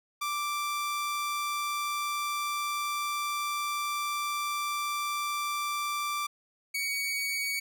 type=tone pair in turn; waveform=sawtooth; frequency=1174.7 / 2248 Hz; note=D6 / C#7; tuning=0 / +24 cents; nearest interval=major seventh; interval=1124 cents; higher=second; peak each=-26 dBFS; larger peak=neither; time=0.21-6.27 / 6.74-7.6 s; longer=first; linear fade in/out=10 ms; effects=none